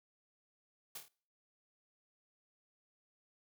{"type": "noise with echo", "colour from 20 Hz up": "white", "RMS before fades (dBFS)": -45, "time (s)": [0.95, 0.98], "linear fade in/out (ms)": 5, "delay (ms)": 26, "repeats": 4, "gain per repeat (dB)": -5, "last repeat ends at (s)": 1.084, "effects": ["noise-tail reverb RT60 0.5 s tail -24 dB re dry", "high-pass 150 Hz 12 dB/octave"]}